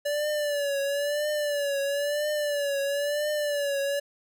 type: tone with vibrato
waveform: square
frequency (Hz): 578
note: D5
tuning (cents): -28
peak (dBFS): -26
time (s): 0.05-4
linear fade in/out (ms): 10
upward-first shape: triangle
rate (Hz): 1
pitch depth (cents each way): 76
effects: none